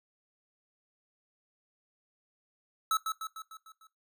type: tone with echo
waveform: square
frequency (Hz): 1304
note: E6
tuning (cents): -19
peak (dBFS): -26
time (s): 2.91-2.97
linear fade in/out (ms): 2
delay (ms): 150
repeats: 6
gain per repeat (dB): -5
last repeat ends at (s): 3.87
effects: noise-tail reverb RT60 0.2 s tail -18 dB re dry